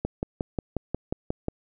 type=click train; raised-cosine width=2 ms; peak=-13 dBFS; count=9; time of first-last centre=0.05-1.484 s; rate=5.58 Hz; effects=none

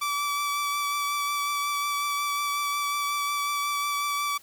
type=tone with vibrato; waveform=sawtooth; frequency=1155 Hz; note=D6; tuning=29 cents flat; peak=-22 dBFS; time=0.01-4.38 s; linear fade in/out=10 ms; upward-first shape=triangle; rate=5.5 Hz; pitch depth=17 cents each way; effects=white hiss -54 dBFS RMS until 4.42 s

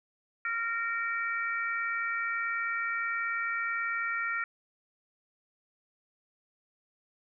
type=harmonic tone; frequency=461.5 Hz; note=A#4; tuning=17 cents flat; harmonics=3 / 4 / 5; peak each=-32 / -34 / -36 dBFS; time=0.45-4.44 s; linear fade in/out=2 ms; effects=none

